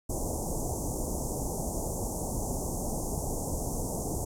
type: band-stop noise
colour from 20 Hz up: pink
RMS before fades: -32 dBFS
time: 0.09-4.25 s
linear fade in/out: 10 ms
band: 890 to 6200 Hz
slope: 48 dB/octave
effects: low-pass 11000 Hz 12 dB/octave